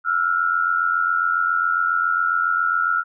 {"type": "tone pair together", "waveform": "sine", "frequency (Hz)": [1335, 1422.3], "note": ["E6", "F6"], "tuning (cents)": [22, 31], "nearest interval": "minor second", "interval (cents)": 109, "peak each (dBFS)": -20, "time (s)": [0.04, 3.04], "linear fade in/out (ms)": 50, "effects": []}